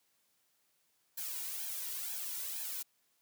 blue noise with flanger, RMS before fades -40 dBFS, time 1.17-2.83 s, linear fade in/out 10 ms, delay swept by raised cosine 1.2 to 2.13 ms, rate 2.1 Hz, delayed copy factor +0.8, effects white hiss -75 dBFS RMS until 3.21 s + high-pass 100 Hz 12 dB/octave

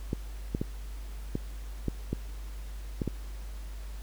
clicks, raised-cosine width 3 ms, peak -16 dBFS, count 8, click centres 0.131 / 0.549 / 0.615 / 1.354 / 1.883 / 2.13 / 3.018 / 3.077 s, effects added 50 Hz sine -37 dBFS peak until 4.02 s + pink hiss -53 dBFS RMS until 4.02 s

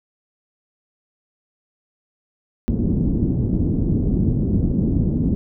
white low-pass noise, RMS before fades -19 dBFS, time 2.68-5.35 s, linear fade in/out 0 ms, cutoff 270 Hz, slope 24 dB/octave, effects none

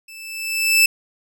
sawtooth tone with level ramp, 2637 Hz, E7, in tune, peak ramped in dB -35 to -6 dBFS, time 0.08-0.86 s, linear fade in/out 5 ms, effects none

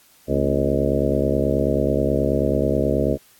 harmonic tone with a mistuned harmonic, 69.3 Hz, C#2, in tune, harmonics 1 / 2 / 3 / 4 / 5 / 6 / 7 / 8 / 9, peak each -26 / -26 / -26 / -26 / -26 / -26 / -26 / -26 / -26 dBFS, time 0.27-3.18 s, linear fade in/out 50 ms, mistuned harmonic 3, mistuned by +110 cents, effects white hiss -54 dBFS RMS until 3.39 s + AAC 64 kbps

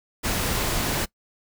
pink noise, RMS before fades -25 dBFS, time 0.23-1.06 s, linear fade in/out 20 ms, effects noise-tail reverb RT60 0.1 s tail -22 dB re dry

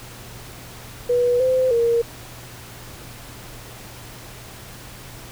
sine tone with pitch steps, 487.7 / 515 / 467.3 Hz, B4 / C5 / A#4, -22 / -28 / +4 cents, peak -15 dBFS, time 1.09-2.02 s, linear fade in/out 10 ms, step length 310 ms, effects added 119 Hz sine -43 dBFS peak until 5.31 s + pink hiss -40 dBFS RMS until 5.31 s

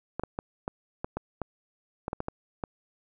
clicks, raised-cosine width 1 ms, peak -17 dBFS, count 12, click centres 0.196 / 0.236 / 0.389 / 0.679 / 1.045 / 1.17 / 1.417 / 2.081 / 2.131 / 2.204 / 2.284 / 2.638 s, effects none

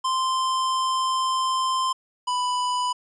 square tone pair in turn, 1042 / 992.2 Hz, C6 / B5, -7 / +8 cents, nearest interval minor second, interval 85 cents, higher first, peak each -22 / -23 dBFS, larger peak first, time 0.04-1.93 / 2.27-2.93 s, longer first, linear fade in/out 10 ms, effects resampled to 22050 Hz

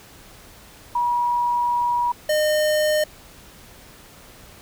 sine / square tone pair in turn, 963 / 609.8 Hz, B5 / D#5, -44 / -35 cents, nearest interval minor sixth, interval 791 cents, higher first, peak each -18 dBFS, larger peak neither, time 0.95-2.12 / 2.29-3.04 s, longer first, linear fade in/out 5 ms, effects pink hiss -46 dBFS RMS until 4.61 s

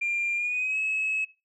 sine tone with pitch glide, 2391 to 2577 Hz, D7 to E7, +30 to -40 cents, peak -24 dBFS, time 0.01-1.25 s, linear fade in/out 10 ms, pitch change +130 cents, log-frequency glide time 0.35-0.78 s, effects noise-tail reverb RT60 0.3 s tail -21 dB re dry + tanh soft clip ceiling -21 dBFS

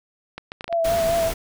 clicks, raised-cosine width 0.3 ms, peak -16 dBFS, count 6, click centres 0.38 / 0.519 / 0.609 / 0.643 / 0.68 / 0.727 s
sine tone with vibrato, 667 Hz, E5, 20 cents sharp, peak -18 dBFS, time 0.69-1.32 s, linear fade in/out 50 ms, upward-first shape sine, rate 4.9 Hz, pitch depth 30 cents each way
pink noise, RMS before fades -29 dBFS, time 0.84-1.34 s, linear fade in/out 10 ms
effects none

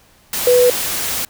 sine tone in noise, 493.9 Hz, B4, in tune, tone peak -8 dBFS, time 0.47-0.7 s, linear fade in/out 2 ms, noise white, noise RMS -21 dBFS, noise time 0.33-1.25 s, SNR +10 dB, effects pink hiss -51 dBFS RMS until 1.29 s

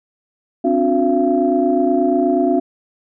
sine tone cluster, 261.8 / 290.1 / 360.6 / 681 Hz, C4 / D4 / F#4 / F5, +1 / -21 / -45 / -44 cents, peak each -18 dBFS, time 0.64-2.6 s, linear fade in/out 10 ms, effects tanh soft clip ceiling -2 dBFS

